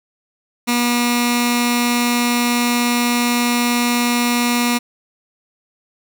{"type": "tone with notch filter", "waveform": "15% pulse", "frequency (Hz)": 241.1, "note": "B3", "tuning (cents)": -41, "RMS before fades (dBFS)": -17, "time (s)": [0.67, 4.79], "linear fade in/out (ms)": 20, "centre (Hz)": 570, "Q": 0.56, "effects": []}